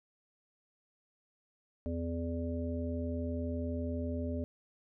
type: harmonic tone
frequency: 84 Hz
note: E2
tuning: 33 cents sharp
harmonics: 1 / 3 / 5 / 7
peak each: -36 / -37 / -44 / -42 dBFS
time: 1.86-4.44 s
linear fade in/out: 0 ms
effects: none